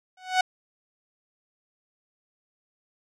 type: tone with exponential growth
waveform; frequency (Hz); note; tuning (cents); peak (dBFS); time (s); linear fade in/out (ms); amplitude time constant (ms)
sawtooth; 742; F#5; +5; -12; 0.17-0.41; 5; 52
effects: low-pass 6000 Hz 12 dB/octave